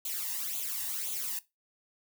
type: noise with flanger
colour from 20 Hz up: blue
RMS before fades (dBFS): -35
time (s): 0.05-1.39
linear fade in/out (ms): 2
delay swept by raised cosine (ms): 0.28 to 1.1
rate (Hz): 1.9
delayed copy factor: +0.8
effects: noise-tail reverb RT60 0.2 s tail -18 dB re dry